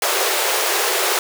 pink high-pass noise, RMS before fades -19 dBFS, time 0.02-1.19 s, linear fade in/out 2 ms, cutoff 360 Hz, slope 96 dB/octave, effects none

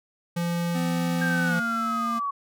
square tone, 171.7 Hz, F3, 29 cents flat, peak -25 dBFS, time 0.36-1.6 s, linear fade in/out 10 ms
square tone with pitch glide, 255 to 229.8 Hz, C4 to A#3, -44 to -25 cents, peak -30 dBFS, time 0.74-2.2 s, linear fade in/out 20 ms, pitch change -181 cents, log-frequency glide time 1.47-1.55 s
sine linear sweep, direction down, 1600 to 1108.7 Hz, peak -25 dBFS, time 1.21-2.31 s, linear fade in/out 10 ms
effects none

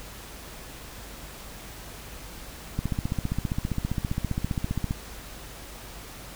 click train, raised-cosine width 5 ms, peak -14 dBFS, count 33, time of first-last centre 2.79-4.909 s, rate 15.1 Hz, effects added 50 Hz sine -46 dBFS peak until 6.35 s + pink hiss -43 dBFS RMS until 6.35 s

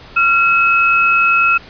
sine tone pair together, 1375.1 / 2572 Hz, F6 / E7, -27 / -43 cents, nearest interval major seventh, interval 1084 cents, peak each -12 dBFS, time 0.16-1.58 s, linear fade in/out 10 ms, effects pink hiss -38 dBFS RMS until 1.69 s + resampled to 11025 Hz

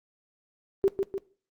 sine tone with echo, 390.4 Hz, G4, 7 cents flat, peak -18 dBFS, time 0.84-0.88 s, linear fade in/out 0 ms, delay 150 ms, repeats 2, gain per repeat -5 dB, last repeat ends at 1.18 s, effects noise-tail reverb RT60 0.4 s tail -19 dB re dry + Opus 24 kbps

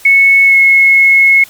sine tone with pitch glide, 2203 to 2178 Hz, C#7 to C#7, -11 to -31 cents, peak -3 dBFS, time 0.05-1.44 s, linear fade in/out 5 ms, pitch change -20 cents, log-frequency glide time 0.45-0.56 s, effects white hiss -37 dBFS RMS until 1.49 s + MP3 96 kbps

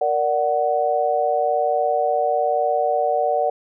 sine chord, Bb augmented, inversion none, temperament equal with one note detuned, 466.2 / 587.3 / 743.8 Hz, Bb4 / D5 / F#5, 0 / 0 / +9 cents, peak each -24 / -21 / -20 dBFS, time 0.01-3.5 s, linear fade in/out 5 ms, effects none

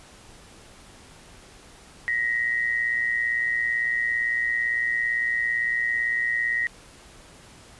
sine tone pair together, 1883.2 / 2001 Hz, A#6 / B6, +17 / +22 cents, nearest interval minor second, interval 105 cents, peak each -23 / -28 dBFS, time 2.08-6.67 s, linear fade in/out 0 ms, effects pink hiss -49 dBFS RMS until 7.79 s + resampled to 24000 Hz

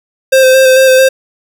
square tone with vibrato, 523.3 Hz, C5, in tune, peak -4 dBFS, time 0.32-1.09 s, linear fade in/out 10 ms, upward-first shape square, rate 4.5 Hz, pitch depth 17 cents each way, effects none

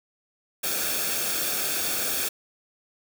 white noise with comb filter, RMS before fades -27 dBFS, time 0.63-2.29 s, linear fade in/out 10 ms, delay 1 ms, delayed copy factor -0.6, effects none

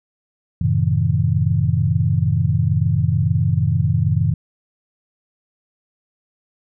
sine chord, F# diminished seventh, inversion none, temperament just, 92.5 / 111 / 133.2 / 159.84 Hz, F#2 / A2 / C3 / Eb3, 0 / +16 / +31 / +47 cents, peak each -20 dBFS, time 0.61-4.34 s, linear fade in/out 5 ms, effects none

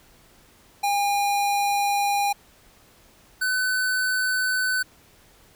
square tone pair in turn, 810 / 1508.9 Hz, G#5 / F#6, -43 / +34 cents, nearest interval major seventh, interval 1077 cents, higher second, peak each -21 / -22 dBFS, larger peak first, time 0.83-2.33 / 3.41-4.83 s, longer first, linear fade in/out 10 ms, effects pink hiss -55 dBFS RMS until 5.55 s

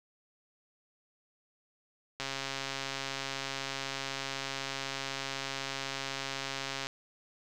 click train, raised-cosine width 0.2 ms, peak -18 dBFS, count 636, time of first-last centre 2.2-6.869 s, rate 136 Hz, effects none

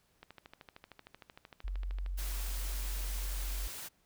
click train, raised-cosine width 0.3 ms, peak -33 dBFS, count 25, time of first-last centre 0.23-2.062 s, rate 13.1 Hz
sine tone, 46.03 Hz, F#1, 8 cents flat, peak -34 dBFS, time 1.64-3.68 s, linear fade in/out 10 ms
white noise, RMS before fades -44 dBFS, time 2.17-3.89 s, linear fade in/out 20 ms
effects pink hiss -72 dBFS RMS until 4.05 s

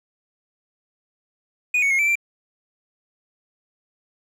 triangle tone with pitch steps, 2469 / 2224 / 2153 / 2326 / 2356 Hz, D#7 / C#7 / C7 / D7 / D7, -14 / +5 / +49 / -17 / +5 cents, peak -15 dBFS, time 1.74-2.155 s, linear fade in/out 5 ms, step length 83 ms, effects none

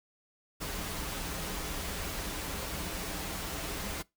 pink noise with comb filter, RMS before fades -37 dBFS, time 0.6-4.03 s, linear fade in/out 20 ms, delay 8.3 ms, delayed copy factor -0.5, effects noise-tail reverb RT60 0.2 s tail -22 dB re dry

